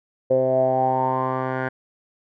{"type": "tone with low-pass filter sweep", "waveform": "10% pulse", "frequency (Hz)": 130, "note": "C3", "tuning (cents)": -11, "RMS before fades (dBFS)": -21, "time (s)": [0.3, 1.69], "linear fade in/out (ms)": 10, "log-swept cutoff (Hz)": [520, 1500], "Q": 8.3, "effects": []}